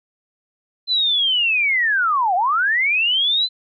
sine linear two-way sweep, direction down then up, 4091 to 688 to 4091 Hz, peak -15 dBFS, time 0.87-3.49 s, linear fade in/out 50 ms, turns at 2.35 s, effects none

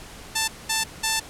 5% pulse tone bursts at uneven times, 886 Hz, A5, 12 cents sharp, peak -9 dBFS, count 3, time 0.35-0.48 / 0.69-0.84 / 1.03-1.2 s, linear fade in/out 10 ms, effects pink hiss -42 dBFS RMS until 1.29 s + low-pass 11000 Hz 12 dB/octave

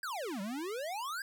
square exponential two-way sweep, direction down then up, 1661.2 to 186.3 to 1661.2 Hz, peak -37 dBFS, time 0.03-1.22 s, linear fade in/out 2 ms, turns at 0.41 s, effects none

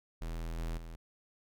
square tone with level steps, 41.2 Hz, E1, in tune, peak -37 / -35 / -44 dBFS, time 0.21-0.96 s, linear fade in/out 10 ms, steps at 0.58 / 0.77 s, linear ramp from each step 10 ms, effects none

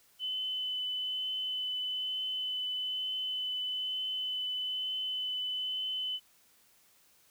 sine tone with vibrato, 3020 Hz, F#7, 35 cents sharp, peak -32 dBFS, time 0.19-6.2 s, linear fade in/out 50 ms, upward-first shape triangle, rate 1.1 Hz, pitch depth 10 cents each way, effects white hiss -65 dBFS RMS until 7.3 s

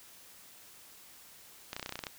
clicks, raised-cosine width 0.2 ms, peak -20 dBFS, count 11, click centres 1.731 / 1.765 / 1.796 / 1.828 / 1.861 / 1.893 / 1.924 / 1.956 / 1.991 / 2.038 / 2.068 s, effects white hiss -55 dBFS RMS until 2.18 s

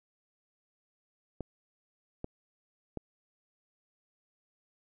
clicks, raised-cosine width 2 ms, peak -23 dBFS, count 3, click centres 1.407 / 2.244 / 2.973 s, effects none

